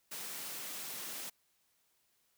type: high-pass noise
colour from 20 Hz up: white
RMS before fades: -43 dBFS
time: 0.11-1.3 s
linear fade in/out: 10 ms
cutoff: 140 Hz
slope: 48 dB/octave
effects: white hiss -75 dBFS RMS until 2.37 s